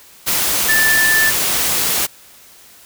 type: tone in noise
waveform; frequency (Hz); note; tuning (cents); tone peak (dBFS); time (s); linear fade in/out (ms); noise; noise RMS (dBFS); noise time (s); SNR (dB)
sine; 1760; A6; 0; -12; 0.68-1.31; 20; white; -17; 0.26-2.07; +2
effects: white hiss -44 dBFS RMS until 2.85 s